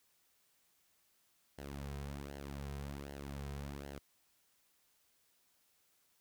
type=tone with flanger; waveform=sawtooth; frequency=70.3 Hz; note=C#2; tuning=25 cents sharp; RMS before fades=-45 dBFS; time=1.58-3.99 s; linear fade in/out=5 ms; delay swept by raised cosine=0.82 to 3.52 ms; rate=1.3 Hz; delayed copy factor=-0.65; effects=white hiss -74 dBFS RMS until 6.2 s